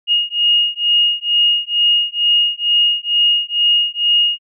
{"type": "beating tone pair", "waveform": "sine", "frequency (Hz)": [2859, 2861.2], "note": ["F7", "F7"], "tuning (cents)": [40, 41], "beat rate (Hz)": 2.2, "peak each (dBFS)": -15, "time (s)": [0.07, 4.39], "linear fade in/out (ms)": 50, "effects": []}